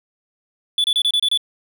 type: tone bursts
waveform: triangle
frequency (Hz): 3458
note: A7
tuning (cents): -31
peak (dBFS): -13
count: 7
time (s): 0.78-1.375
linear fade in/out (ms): 2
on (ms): 61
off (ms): 28
effects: none